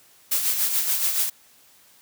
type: noise with tremolo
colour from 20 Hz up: blue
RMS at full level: -21 dBFS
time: 0.31-1.3 s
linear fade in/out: 10 ms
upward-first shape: sine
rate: 7 Hz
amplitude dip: 50%
effects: white hiss -55 dBFS RMS until 2.01 s + high-pass 60 Hz 12 dB/octave